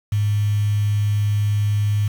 sine tone with quantisation, 103.83 Hz, G#2, in tune, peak -16 dBFS, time 0.12-2.08 s, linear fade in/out 5 ms, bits 6, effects none

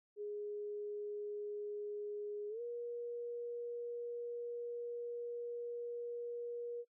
sine tone with pitch glide, 415 to 476.7 Hz, G#4 to A#4, -1 to +39 cents, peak -40 dBFS, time 0.16-6.85 s, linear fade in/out 50 ms, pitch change +240 cents, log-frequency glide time 2.49-2.61 s, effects noise-tail reverb RT60 0.1 s tail -23 dB re dry

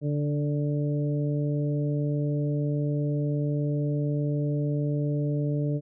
harmonic tone with a mistuned harmonic, 146.83 Hz, D3, in tune, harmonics 1 / 2 / 3 / 4, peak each -25 / -31 / -35 / -37 dBFS, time 0.01-5.81 s, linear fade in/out 50 ms, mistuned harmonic 1, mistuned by -17 cents, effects none

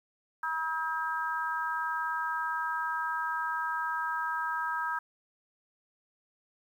harmonic tone, 320.2 Hz, D#4, 50 cents sharp, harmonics 3 / 4 / 5, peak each -34 / -34 / -34 dBFS, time 0.43-4.99 s, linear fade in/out 5 ms, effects 10-bit

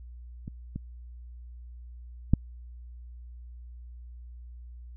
clicks, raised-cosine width 5 ms, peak -24 / -21 / -7 dBFS, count 3, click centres 0.479 / 0.76 / 2.336 s, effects added 60 Hz sine -42 dBFS peak until 4.96 s

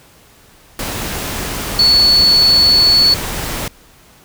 sine tone in noise, 4425 Hz, C#8, 4 cents flat, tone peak -7 dBFS, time 1.79-3.14 s, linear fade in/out 2 ms, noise pink, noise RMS -22 dBFS, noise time 0.79-3.68 s, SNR +12 dB, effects pink hiss -46 dBFS RMS until 4.24 s

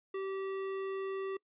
sine tone with tanh clipping, 386.7 Hz, G4, 24 cents flat, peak -37 dBFS, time 0.14-1.37 s, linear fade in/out 5 ms, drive 16 dB, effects noise-tail reverb RT60 0.1 s tail -24 dB re dry + resampled to 8000 Hz

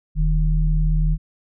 sine tone pair together, 41.08 / 155.1 Hz, E1 / D#3, -5 / -5 cents, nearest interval octave + major seventh, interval 2300 cents, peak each -16 / -21 dBFS, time 0.15-1.18 s, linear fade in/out 50 ms, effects none

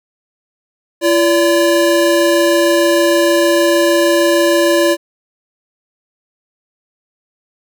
square tone pair together, 340 / 575.5 Hz, F4 / D5, -46 / -35 cents, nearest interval major sixth, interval 911 cents, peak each -13 dBFS, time 1.01-4.97 s, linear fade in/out 50 ms, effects none

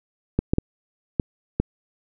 clicks, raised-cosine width 3 ms, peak -6 dBFS, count 5, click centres 0.39 / 0.535 / 0.584 / 1.198 / 1.6 s, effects none

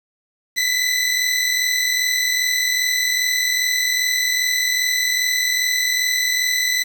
20% pulse tone pair together, 1975.5 / 2018 Hz, B6 / B6, 0 / +37 cents, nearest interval unison, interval 37 cents, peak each -15 dBFS, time 0.56-6.84 s, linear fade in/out 20 ms, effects 7-bit

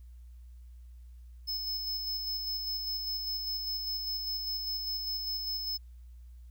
square tone with tremolo, 5210 Hz, E8, 21 cents flat, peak -32 dBFS, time 1.47-5.78 s, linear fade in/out 20 ms, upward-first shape square, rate 5 Hz, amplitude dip 30%, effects added 60 Hz sine -47 dBFS peak until 6.5 s + white hiss -75 dBFS RMS until 6.5 s

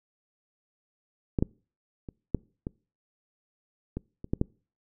clicks, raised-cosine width 3 ms, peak -12 / -10 / -26 / -11 / -19 / -19 / -25 / -13 / -11 dBFS, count 9, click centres 1.388 / 1.425 / 2.088 / 2.347 / 2.669 / 3.97 / 4.244 / 4.335 / 4.414 s, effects noise-tail reverb RT60 0.4 s tail -26 dB re dry

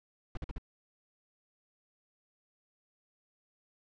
brown noise bursts, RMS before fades -37 dBFS, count 4, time 0.35-0.582 s, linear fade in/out 2 ms, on 22 ms, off 48 ms, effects low-pass 4000 Hz 12 dB/octave

